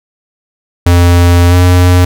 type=tone with pitch glide; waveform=square; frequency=87.31 to 89.56 Hz; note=F2 to F2; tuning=0 to +44 cents; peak=-4 dBFS; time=0.86-2.05 s; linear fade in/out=5 ms; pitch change=+44 cents; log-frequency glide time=1.49-1.55 s; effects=none